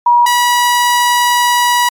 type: tone pair in turn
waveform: sine / sawtooth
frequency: 959 / 970.7 Hz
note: A#5 / B5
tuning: +49 / -30 cents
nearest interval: unison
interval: 21 cents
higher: second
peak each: -5 dBFS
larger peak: neither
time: 0.06-0.26 / 0.26-1.89 s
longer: second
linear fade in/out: 5 ms
effects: MP3 64 kbps